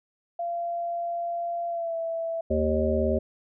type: tone with pitch glide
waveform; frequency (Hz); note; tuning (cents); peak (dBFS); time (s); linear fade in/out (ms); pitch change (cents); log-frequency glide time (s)
sine; 687 to 661.3; F5 to E5; -29 to +5; -27; 0.39-2.41; 5; -66; 1.68-1.96
type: harmonic tone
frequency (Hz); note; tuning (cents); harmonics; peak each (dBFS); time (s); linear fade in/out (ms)
77.5; D#2; -6; 1 / 3 / 5 / 7 / 8; -28 / -28 / -28 / -28 / -28; 2.5-3.19; 10
effects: none